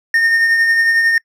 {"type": "tone with tremolo", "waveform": "triangle", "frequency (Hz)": 1830, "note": "A#6", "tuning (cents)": -32, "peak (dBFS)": -7, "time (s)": [0.14, 1.18], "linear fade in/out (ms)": 2, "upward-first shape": "triangle", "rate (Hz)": 11, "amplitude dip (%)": 40, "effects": ["noise-tail reverb RT60 0.1 s tail -25 dB re dry"]}